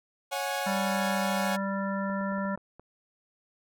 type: chord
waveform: sawtooth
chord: C# suspended fourth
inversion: none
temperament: equal with one note detuned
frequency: 554.4 / 730.2 / 830.6 Hz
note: C#5 / F#5 / G#5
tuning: 0 / -23 / 0 cents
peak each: -30 dBFS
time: 0.31-1.57 s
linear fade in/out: 20 ms
type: harmonic tone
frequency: 196 Hz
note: G3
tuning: in tune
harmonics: 1 / 3 / 5 / 7 / 9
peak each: -30 / -35 / -37 / -38 / -40 dBFS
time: 0.66-2.56 s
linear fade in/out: 10 ms
type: clicks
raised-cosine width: 1 ms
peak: -34 dBFS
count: 7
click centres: 2.099 / 2.211 / 2.322 / 2.382 / 2.453 / 2.576 / 2.796 s
effects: none